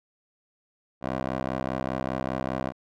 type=tone with band-pass filter; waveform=15% pulse; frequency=65 Hz; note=C2; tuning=11 cents flat; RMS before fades=-30 dBFS; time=1.01-2.73 s; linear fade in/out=50 ms; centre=640 Hz; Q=0.85; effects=none